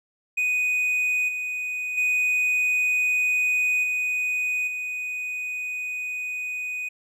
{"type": "tone with level steps", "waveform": "triangle", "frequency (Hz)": 2489, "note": "D#7", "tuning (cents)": 0, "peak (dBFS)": [-19, -25, -18, -21, -26], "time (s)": [0.37, 6.89], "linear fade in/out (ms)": 10, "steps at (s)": [1.28, 1.97, 3.83, 4.67], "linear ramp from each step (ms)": 10, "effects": []}